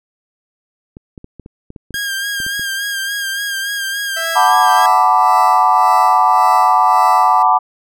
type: clicks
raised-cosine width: 3 ms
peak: -20 dBFS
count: 12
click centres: 0.969 / 1.178 / 1.244 / 1.397 / 1.461 / 1.704 / 1.762 / 1.907 / 1.943 / 2.402 / 2.465 / 2.595 s
type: tone with vibrato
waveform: sawtooth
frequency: 1611 Hz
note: G6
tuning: 47 cents sharp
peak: -15 dBFS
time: 1.94-4.86 s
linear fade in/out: 2 ms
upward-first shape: sine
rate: 3.5 Hz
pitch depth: 38 cents each way
type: tone with tremolo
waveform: 20% pulse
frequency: 659.3 Hz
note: E5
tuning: in tune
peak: -16 dBFS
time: 4.16-7.43 s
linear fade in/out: 10 ms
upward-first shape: sine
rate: 1.8 Hz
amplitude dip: 70%
type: chord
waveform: sine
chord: B minor seventh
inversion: second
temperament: equal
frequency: 740 / 880 / 987.8 / 1174.7 Hz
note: F#5 / A5 / B5 / D6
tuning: 0 / 0 / 0 / 0 cents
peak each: -14 dBFS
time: 4.35-7.59 s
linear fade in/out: 20 ms
effects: none